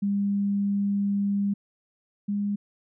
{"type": "tone pair in turn", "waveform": "sine", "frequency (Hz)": [200.8, 203.5], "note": ["G3", "G#3"], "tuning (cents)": [42, -35], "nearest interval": "unison", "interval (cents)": 23, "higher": "second", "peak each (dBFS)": [-22, -24], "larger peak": "first", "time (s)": [[0.02, 1.54], [2.28, 2.56]], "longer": "first", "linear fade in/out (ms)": 10, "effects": []}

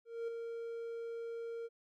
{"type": "tone with ADSR envelope", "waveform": "triangle", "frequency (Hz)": 462.7, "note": "A#4", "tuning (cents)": -13, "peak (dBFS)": -33, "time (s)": [0.05, 1.69], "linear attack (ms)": 230, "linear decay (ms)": 6, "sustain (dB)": -5, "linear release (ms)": 36, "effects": []}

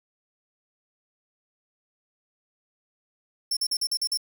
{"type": "tone bursts", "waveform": "sawtooth", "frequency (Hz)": 5390, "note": "E8", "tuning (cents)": 38, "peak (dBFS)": -21, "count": 7, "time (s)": [3.51, 4.174], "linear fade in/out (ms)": 5, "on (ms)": 58, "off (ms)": 43, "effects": ["9-bit"]}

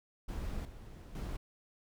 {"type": "noise with level steps", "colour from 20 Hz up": "brown", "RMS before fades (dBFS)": [-39, -49, -39], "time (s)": [0.28, 1.37], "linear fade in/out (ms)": 10, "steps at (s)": [0.65, 1.15], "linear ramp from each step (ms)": 2, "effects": []}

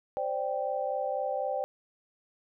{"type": "chord", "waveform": "sine", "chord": "C suspended second", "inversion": "none", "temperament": "equal", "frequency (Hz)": [523.3, 587.3, 784], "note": ["C5", "D5", "G5"], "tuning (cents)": [0, 0, 0], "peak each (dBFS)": -33, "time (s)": [0.17, 1.64], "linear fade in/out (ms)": 0, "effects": []}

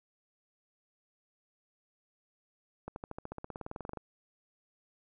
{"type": "accelerating click train", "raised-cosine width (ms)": 1, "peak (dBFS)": -26, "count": 20, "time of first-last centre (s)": [2.88, 3.973], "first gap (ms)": 81, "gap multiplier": 0.96, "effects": []}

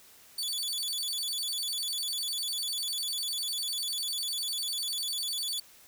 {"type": "tone with vibrato", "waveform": "sawtooth", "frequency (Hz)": 3951, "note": "B7", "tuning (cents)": 0, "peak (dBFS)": -28, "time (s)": [0.38, 5.6], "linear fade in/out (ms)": 5, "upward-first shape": "square", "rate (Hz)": 10, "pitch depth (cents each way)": 240, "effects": ["white hiss -56 dBFS RMS until 5.87 s"]}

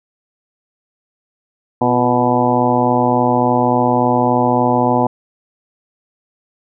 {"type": "harmonic tone with a mistuned harmonic", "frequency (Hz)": 123.5, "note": "B2", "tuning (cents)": 0, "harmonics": [1, 2, 3, 4, 5, 6, 7, 8], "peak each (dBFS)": [-22, -17, -22, -20, -21, -19, -18, -21], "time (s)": [1.81, 5.07], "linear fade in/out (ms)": 5, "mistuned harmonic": 3, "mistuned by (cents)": -65, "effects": []}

